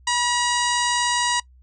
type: harmonic tone with a mistuned harmonic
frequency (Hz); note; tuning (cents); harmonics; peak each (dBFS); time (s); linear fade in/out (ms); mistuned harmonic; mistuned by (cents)
959; A#5; +49; 1 / 2 / 3 / 4 / 5 / 6 / 7 / 8 / 9; -23 / -26 / -28 / -29 / -30 / -31 / -31 / -32 / -33; 0.07-1.4; 5; 1; +26
effects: noise-tail reverb RT60 0.1 s tail -23 dB re dry + added 63 Hz sine -48 dBFS peak until 1.62 s